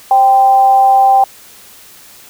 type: tone with amplitude modulation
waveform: sine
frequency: 784 Hz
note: G5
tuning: in tune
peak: -3 dBFS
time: 0.11-1.24 s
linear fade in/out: 2 ms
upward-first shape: sine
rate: 248 Hz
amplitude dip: 40%
effects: white hiss -39 dBFS RMS until 2.29 s